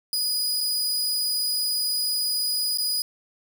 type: tone with dropouts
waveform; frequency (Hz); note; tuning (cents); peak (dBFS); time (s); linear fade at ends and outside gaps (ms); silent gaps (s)
sawtooth; 4939; D#8; -14; -20; 0.13-3.02; 1; 0.606-0.61 / 2.774-2.784
effects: none